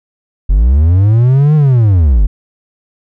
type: linear two-way sweep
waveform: triangle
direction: up then down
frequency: 42 to 155.56 to 42 Hz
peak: -3 dBFS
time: 0.49-2.27 s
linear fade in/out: 10 ms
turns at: 1.55 s
effects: none